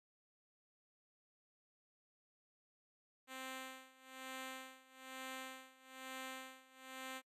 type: tone with tremolo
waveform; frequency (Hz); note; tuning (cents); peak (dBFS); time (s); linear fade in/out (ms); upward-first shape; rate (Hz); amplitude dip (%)
5% pulse; 261.6; C4; 0; -34; 3.27-7.22; 50; sine; 1.1; 90
effects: noise-tail reverb RT60 0.1 s tail -25 dB re dry + resampled to 32000 Hz